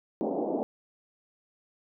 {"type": "band-pass noise", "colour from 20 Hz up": "pink", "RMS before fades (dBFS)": -30, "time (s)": [0.21, 0.63], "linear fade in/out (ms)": 0, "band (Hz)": [210, 780], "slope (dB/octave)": 48, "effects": []}